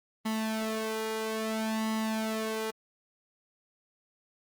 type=tone with flanger; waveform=sawtooth; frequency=220 Hz; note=A3; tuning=in tune; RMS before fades=-32 dBFS; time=0.25-2.71 s; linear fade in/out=10 ms; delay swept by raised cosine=1 to 2.1 ms; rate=0.6 Hz; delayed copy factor=+0.75; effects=Opus 32 kbps